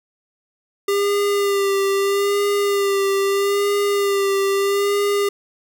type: tone with vibrato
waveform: square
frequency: 399.6 Hz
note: G4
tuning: 33 cents sharp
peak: -17 dBFS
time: 0.88-5.29 s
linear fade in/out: 5 ms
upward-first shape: sine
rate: 0.78 Hz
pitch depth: 29 cents each way
effects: 9-bit